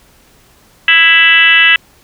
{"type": "tone with frequency modulation", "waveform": "sine", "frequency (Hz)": 2314, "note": "D7", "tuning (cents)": -26, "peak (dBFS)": -4, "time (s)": [0.88, 1.76], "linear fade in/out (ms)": 2, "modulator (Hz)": 332, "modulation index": 2.2, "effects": ["pink hiss -47 dBFS RMS until 2.03 s"]}